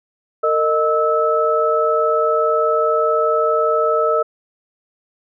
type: tone cluster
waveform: sine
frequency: 456.2 / 618 / 1304 Hz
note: A#4 / D#5 / E6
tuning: -37 / -12 / -19 cents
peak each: -18 dBFS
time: 0.43-4.23 s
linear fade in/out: 10 ms
effects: none